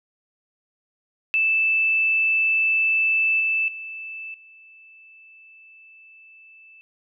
sine tone with level steps, 2637 Hz, E7, in tune, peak -17 / -19 / -32 / -46 dBFS, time 1.34-6.81 s, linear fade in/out 0 ms, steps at 3.4 / 3.68 / 4.34 s, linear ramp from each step 2 ms, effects none

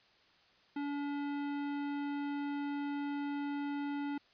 sine tone with hard clipping, 286.2 Hz, D4, 45 cents flat, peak -37 dBFS, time 0.76-4.18 s, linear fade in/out 5 ms, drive 16 dB, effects white hiss -66 dBFS RMS until 4.33 s + resampled to 11025 Hz

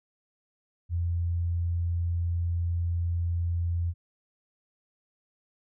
sine tone, 85.7 Hz, F2, 32 cents flat, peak -25 dBFS, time 0.89-3.94 s, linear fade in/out 50 ms, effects none

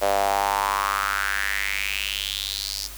sawtooth tone with high-pass filter sweep, 99.4 Hz, G2, 25 cents sharp, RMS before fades -25 dBFS, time 0.01-2.88 s, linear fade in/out 20 ms, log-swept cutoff 600 to 5100 Hz, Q 4.7, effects added 50 Hz sine -40 dBFS peak until 2.97 s + white hiss -40 dBFS RMS until 2.97 s

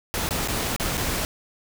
pink noise with dropouts, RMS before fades -26 dBFS, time 0.14-1.25 s, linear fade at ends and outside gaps 0 ms, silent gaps 0.29-0.308 / 0.476-0.484 / 0.763-0.798 / 0.972-0.977 s, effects none

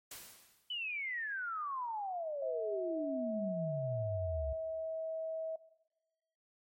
white noise with exponential decay, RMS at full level -45 dBFS, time 0.11-0.85 s, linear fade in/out 5 ms, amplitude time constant 160 ms
sine exponential sweep, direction down, 3026 to 67.2 Hz, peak -36 dBFS, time 0.7-4.53 s, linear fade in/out 5 ms
sine tone, 644 Hz, E5, 41 cents flat, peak -36 dBFS, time 2.42-5.56 s, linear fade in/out 5 ms
effects noise-tail reverb RT60 1.0 s tail -17 dB re dry + MP3 64 kbps

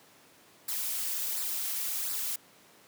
blue noise with flanger, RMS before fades -33 dBFS, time 0.68-2.36 s, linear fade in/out 5 ms, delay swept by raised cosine 0.31 to 5.21 ms, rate 1.4 Hz, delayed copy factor -0.6, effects pink hiss -58 dBFS RMS until 2.87 s + high-pass 200 Hz 12 dB/octave

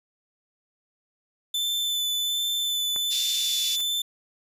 40% pulse tone with vibrato, 3520 Hz, A7, in tune, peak -23 dBFS, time 1.54-4.02 s, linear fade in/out 5 ms, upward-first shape sine, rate 1.3 Hz, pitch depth 12 cents each way
click, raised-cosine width 0.5 ms, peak -23 dBFS, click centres 2.962 s
white band-pass noise, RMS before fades -32 dBFS, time 3.1-3.77 s, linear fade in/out 20 ms, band 3100 to 6600 Hz, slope 24 dB/octave
white noise with exponential growth, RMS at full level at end -36 dBFS, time 3.72-3.81 s, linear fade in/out 1 ms, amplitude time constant 18 ms
effects none

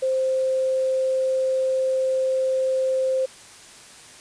sine tone with quantisation, 523.3 Hz, C5, in tune, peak -19 dBFS, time 0.02-3.26 s, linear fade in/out 10 ms, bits 8, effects white hiss -45 dBFS RMS until 4.2 s + resampled to 22050 Hz

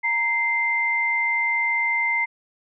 sine tone pair together, 932.3 / 2087 Hz, A#5 / C7, 0 / -5 cents, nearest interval octave + major second, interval 1395 cents, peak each -27 / -20 dBFS, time 0.03-2.26 s, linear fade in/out 20 ms, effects none

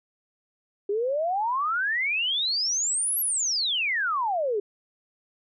sine exponential two-way sweep, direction up then down, 392.5 to 11850 to 392.5 Hz, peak -23 dBFS, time 0.89-4.6 s, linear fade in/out 5 ms, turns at 3.2 s, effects none

